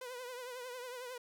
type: tone with vibrato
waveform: sawtooth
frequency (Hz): 498.3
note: B4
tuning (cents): +15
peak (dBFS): -39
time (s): 0.01-1.18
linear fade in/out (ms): 5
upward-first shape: triangle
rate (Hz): 11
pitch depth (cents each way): 77
effects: none